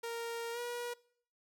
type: tone with pitch glide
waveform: sawtooth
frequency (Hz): 464.9 to 481.3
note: A#4 to B4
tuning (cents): -5 to -45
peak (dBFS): -34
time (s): 0.03-0.94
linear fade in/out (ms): 10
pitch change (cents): +60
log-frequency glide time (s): 0.52-0.59
effects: noise-tail reverb RT60 0.6 s tail -23 dB re dry